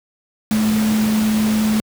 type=tone in noise; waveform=sine; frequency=216.4 Hz; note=A3; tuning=29 cents flat; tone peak=-14 dBFS; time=0.51-1.8 s; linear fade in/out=0 ms; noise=pink; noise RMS=-26 dBFS; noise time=0.51-1.8 s; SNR=+9 dB; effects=high-pass 80 Hz 12 dB/octave